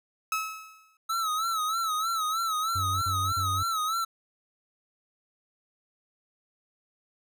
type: tone with exponential decay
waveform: 30% pulse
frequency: 1292 Hz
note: E6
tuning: 35 cents flat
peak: -22 dBFS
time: 0.32-0.97 s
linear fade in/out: 2 ms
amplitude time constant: 140 ms
type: tone with vibrato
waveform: square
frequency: 1300 Hz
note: E6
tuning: 24 cents flat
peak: -27 dBFS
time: 1.09-4.05 s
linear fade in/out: 10 ms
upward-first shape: sine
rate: 3.2 Hz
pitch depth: 81 cents each way
type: tone bursts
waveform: triangle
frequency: 94.2 Hz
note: F#2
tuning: 32 cents sharp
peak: -28 dBFS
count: 3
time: 2.75-3.634 s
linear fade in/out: 10 ms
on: 270 ms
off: 37 ms
effects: none